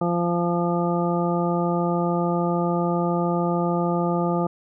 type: harmonic tone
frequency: 173.1 Hz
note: F3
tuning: 15 cents flat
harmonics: 1 / 2 / 3 / 4 / 5 / 7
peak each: -23 / -26 / -28 / -29 / -30 / -31 dBFS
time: 0.01-4.47 s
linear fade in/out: 5 ms
effects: none